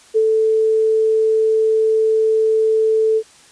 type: tone with ADSR envelope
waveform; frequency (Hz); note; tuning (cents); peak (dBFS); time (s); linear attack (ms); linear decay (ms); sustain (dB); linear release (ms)
sine; 440; A4; 0; -10; 0.14-3.23; 27; 57; -2; 60
effects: white hiss -47 dBFS RMS until 3.51 s + resampled to 22050 Hz